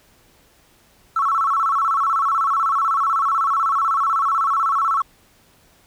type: tone with vibrato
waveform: triangle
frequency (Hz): 1215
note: D#6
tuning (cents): -42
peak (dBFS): -12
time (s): 1.16-5.02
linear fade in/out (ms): 5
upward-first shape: square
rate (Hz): 16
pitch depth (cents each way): 150
effects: tanh soft clip ceiling -14 dBFS + pink hiss -55 dBFS RMS until 5.86 s